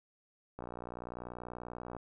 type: click train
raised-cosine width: 1 ms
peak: -29 dBFS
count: 84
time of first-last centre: 0.59-1.966 s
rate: 60.3 Hz
effects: none